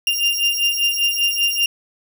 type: beating tone pair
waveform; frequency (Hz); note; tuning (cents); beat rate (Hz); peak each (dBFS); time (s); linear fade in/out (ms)
35% pulse; 2794 / 2799.1; F7 / F7; 0 / +3; 5.1; -18; 0.07-1.66; 2
effects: none